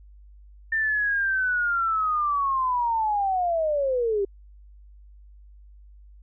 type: linear sweep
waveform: sine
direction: down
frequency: 1800 to 386.4 Hz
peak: -21 dBFS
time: 0.72-4.25 s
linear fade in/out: 5 ms
effects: added 50 Hz sine -46 dBFS peak until 6.22 s